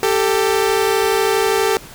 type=tone pair together; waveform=sawtooth; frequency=392 / 444.3 Hz; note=G4 / A4; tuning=0 / +17 cents; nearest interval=major second; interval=217 cents; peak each=-13 dBFS; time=0.03-1.77 s; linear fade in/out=0 ms; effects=pink hiss -38 dBFS RMS until 1.94 s